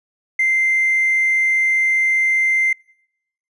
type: tone with hard clipping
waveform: sine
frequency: 2085 Hz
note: C7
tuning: 7 cents flat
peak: -14 dBFS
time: 0.39-2.73 s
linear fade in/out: 5 ms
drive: 1 dB
effects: noise-tail reverb RT60 0.8 s tail -26 dB re dry + resampled to 24000 Hz